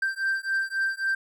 triangle beating tone pair, 1568 / 1571.7 Hz, G6 / G6, 0 / +4 cents, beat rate 3.7 Hz, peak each -26 dBFS, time 0.02-1.15 s, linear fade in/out 5 ms, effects none

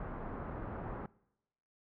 pink low-pass noise, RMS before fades -42 dBFS, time 0-1.06 s, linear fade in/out 2 ms, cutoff 1400 Hz, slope 24 dB/octave, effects noise-tail reverb RT60 0.9 s tail -23 dB re dry

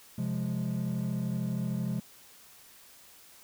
triangle chord, F minor, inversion second, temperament equal, 130.81 / 174.61 / 207.7 Hz, C3 / F3 / Ab3, 0 / 0 / 0 cents, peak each -31 dBFS, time 0.18-2 s, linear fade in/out 5 ms, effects tanh soft clip ceiling -22 dBFS + white hiss -55 dBFS RMS until 3.43 s

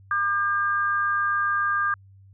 sine tone pair together, 1200 / 1606.9 Hz, D6 / G6, +37 / +42 cents, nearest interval perfect fourth, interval 505 cents, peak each -23 / -24 dBFS, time 0.11-1.94 s, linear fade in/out 2 ms, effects added 97 Hz sine -48 dBFS peak until 2.33 s

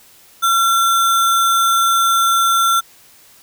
sine tone with sample-and-hold, 1361 Hz, F6, 45 cents flat, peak -11 dBFS, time 0.42-2.81 s, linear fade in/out 20 ms, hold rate 4900 Hz, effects white hiss -47 dBFS RMS until 3.42 s

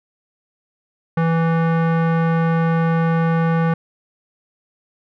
square tone with low-pass filter, 164.81 Hz, E3, in tune, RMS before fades -17 dBFS, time 1.17-3.74 s, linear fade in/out 5 ms, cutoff 1500 Hz, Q 1.5, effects none

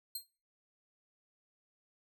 15% pulse tone with exponential decay, 4196 Hz, C8, 4 cents sharp, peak -28 dBFS, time 0.15-0.27 s, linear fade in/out 5 ms, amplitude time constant 26 ms, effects noise-tail reverb RT60 0.4 s tail -23 dB re dry

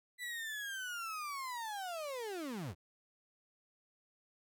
35% pulse linear sweep, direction down, 1995 to 69.3 Hz, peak -38 dBFS, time 0.18-2.75 s, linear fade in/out 50 ms, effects none

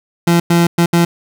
30% pulse tone bursts at uneven times, 170.8 Hz, F3, 38 cents flat, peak -6 dBFS, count 4, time 0.27-0.4 / 0.5-0.67 / 0.78-0.86 / 0.93-1.05 s, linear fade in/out 5 ms, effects none

